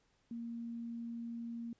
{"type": "tone", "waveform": "sine", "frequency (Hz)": 233.1, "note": "A#3", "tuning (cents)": 0, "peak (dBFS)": -40, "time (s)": [0.31, 1.73], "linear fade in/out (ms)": 2, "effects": ["pink hiss -75 dBFS RMS until 1.79 s", "resampled to 16000 Hz"]}